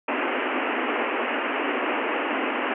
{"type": "band-pass noise", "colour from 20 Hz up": "pink", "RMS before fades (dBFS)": -26, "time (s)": [0.08, 2.74], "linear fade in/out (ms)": 5, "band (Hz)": [240, 2900], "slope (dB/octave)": 96, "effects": []}